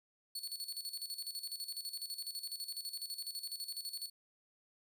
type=tone with tremolo; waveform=sawtooth; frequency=4420 Hz; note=C#8; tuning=6 cents flat; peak=-36 dBFS; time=0.35-4.1 s; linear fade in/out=5 ms; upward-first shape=square; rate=12 Hz; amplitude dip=70%; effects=none